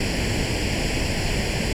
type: noise with comb filter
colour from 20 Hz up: pink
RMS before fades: -23 dBFS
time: 0-1.73 s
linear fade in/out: 5 ms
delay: 0.4 ms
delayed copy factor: +0.8
effects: low-pass 7000 Hz 12 dB/octave